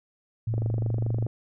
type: tone with pitch glide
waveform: sine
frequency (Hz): 111.9 to 113.79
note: A2 to A#2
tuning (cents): +30 to -41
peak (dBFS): -24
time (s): 0.47-1.27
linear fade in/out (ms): 5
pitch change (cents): +29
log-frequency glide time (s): 0.68-1.02
type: click train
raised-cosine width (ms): 2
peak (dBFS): -20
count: 19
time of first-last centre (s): 0.54-1.266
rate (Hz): 24.8
effects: none